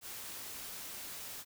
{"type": "noise", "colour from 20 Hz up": "white", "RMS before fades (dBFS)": -45, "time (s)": [0.01, 1.45], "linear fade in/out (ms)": 50, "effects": []}